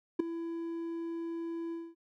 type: tone with ADSR envelope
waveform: triangle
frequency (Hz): 333.7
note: E4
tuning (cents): +21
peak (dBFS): -18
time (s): 0.19-1.95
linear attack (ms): 10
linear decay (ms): 5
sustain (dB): -15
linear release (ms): 230
effects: none